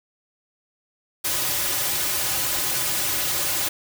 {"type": "noise with comb filter", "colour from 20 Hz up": "white", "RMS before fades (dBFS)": -24, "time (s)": [1.24, 3.69], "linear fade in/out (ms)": 10, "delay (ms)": 4.4, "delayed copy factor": -0.9, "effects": []}